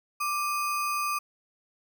sine tone with sample-and-hold, 1178 Hz, D6, 5 cents sharp, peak -26 dBFS, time 0.2-1.19 s, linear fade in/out 10 ms, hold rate 3675 Hz, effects none

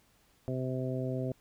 harmonic tone, 129.2 Hz, C3, 21 cents flat, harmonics 1 / 2 / 3 / 4 / 5, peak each -34 / -37 / -39 / -40 / -41 dBFS, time 0.48-1.32 s, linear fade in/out 0 ms, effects pink hiss -67 dBFS RMS until 1.4 s

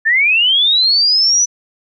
sine linear sweep, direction up, 1734 to 6000 Hz, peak -9 dBFS, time 0.05-1.46 s, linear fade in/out 20 ms, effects none

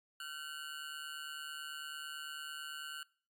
25% pulse ring-modulated tone, 1454 Hz, F#6, 31 cents flat, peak -36 dBFS, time 0.2-3.03 s, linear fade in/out 2 ms, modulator 74.5 Hz, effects noise-tail reverb RT60 0.4 s tail -21 dB re dry + MP3 96 kbps

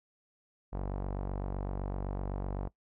sawtooth tone with low-pass filter, 47.87 Hz, G1, 40 cents flat, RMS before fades -36 dBFS, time 0.72-2.69 s, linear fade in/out 20 ms, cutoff 840 Hz, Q 1.5, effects noise-tail reverb RT60 0.1 s tail -20 dB re dry

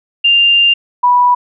sine tone pair in turn, 2794 / 981.6 Hz, F7 / B5, 0 / -11 cents, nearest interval octave + tritone, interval 1811 cents, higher first, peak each -6 dBFS, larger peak neither, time 0.24-0.74 / 1.03-1.35 s, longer first, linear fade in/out 10 ms, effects none

